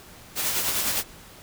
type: noise with tremolo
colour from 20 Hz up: white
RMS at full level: -24 dBFS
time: 0.35-1.04 s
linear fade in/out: 50 ms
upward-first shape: sine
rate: 9.8 Hz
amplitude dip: 40%
effects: pink hiss -47 dBFS RMS until 1.42 s